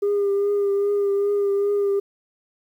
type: tone with vibrato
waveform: sine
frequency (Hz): 403.2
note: G4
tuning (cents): +49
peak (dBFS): -16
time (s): 0.02-2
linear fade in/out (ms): 10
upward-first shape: triangle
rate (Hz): 2.5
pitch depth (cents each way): 29
effects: tanh soft clip ceiling -16 dBFS + 9-bit